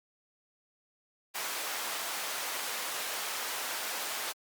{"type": "high-pass noise", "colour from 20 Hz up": "pink", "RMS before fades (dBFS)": -36, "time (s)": [1.34, 4.33], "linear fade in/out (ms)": 20, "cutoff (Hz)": 740, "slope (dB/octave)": 12, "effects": ["Opus 48 kbps"]}